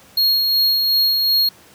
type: tone with tremolo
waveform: square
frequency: 4275 Hz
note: C8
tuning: 36 cents sharp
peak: -13 dBFS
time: 0.17-1.49 s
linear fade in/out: 5 ms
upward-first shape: sine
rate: 2.7 Hz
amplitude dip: 30%
effects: pink hiss -47 dBFS RMS until 1.74 s + high-pass 100 Hz 12 dB/octave